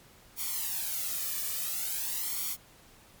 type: noise with flanger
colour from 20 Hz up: blue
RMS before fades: -33 dBFS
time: 0.36-2.57 s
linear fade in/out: 50 ms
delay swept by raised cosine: 0.89 to 1.7 ms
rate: 0.48 Hz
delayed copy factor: +1
effects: pink hiss -57 dBFS RMS until 3.2 s + MP3 96 kbps